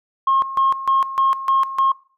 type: tone with tremolo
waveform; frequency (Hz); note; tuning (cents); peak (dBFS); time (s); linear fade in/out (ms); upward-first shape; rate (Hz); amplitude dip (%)
sine; 1076; C6; +48; -12; 0.27-1.92; 5; square; 3.3; 80
effects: noise-tail reverb RT60 0.4 s tail -20 dB re dry + tanh soft clip ceiling -9 dBFS